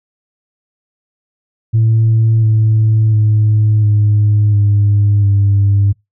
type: tone with pitch steps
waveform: sine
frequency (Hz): 112.1 / 109.6 / 107.16 / 104.77 / 102.44 / 100.16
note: A2 / A2 / A2 / G#2 / G#2 / G2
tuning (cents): +33 / -6 / -45 / +16 / -23 / +38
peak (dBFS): -6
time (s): 1.73-5.93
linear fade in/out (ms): 20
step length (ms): 700
effects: noise-tail reverb RT60 0.2 s tail -26 dB re dry + tanh soft clip ceiling -5 dBFS